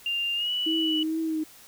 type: tone with pitch glide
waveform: sine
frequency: 2794 to 2953 Hz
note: F7 to F#7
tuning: 0 to -4 cents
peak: -25 dBFS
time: 0.06-1.03 s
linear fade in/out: 2 ms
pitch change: +96 cents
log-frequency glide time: 0.35-0.51 s
type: tone with vibrato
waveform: sine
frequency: 317.5 Hz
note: D#4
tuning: 35 cents sharp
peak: -25 dBFS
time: 0.66-1.44 s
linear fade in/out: 10 ms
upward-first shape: triangle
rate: 2.3 Hz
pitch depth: 39 cents each way
effects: white hiss -51 dBFS RMS until 1.67 s